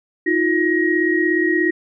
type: tone cluster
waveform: sine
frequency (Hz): 318.6 / 355.5 / 1889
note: D#4 / F4 / A#6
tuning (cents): +41 / +31 / +22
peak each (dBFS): -19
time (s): 0.26-1.71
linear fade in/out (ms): 10
effects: none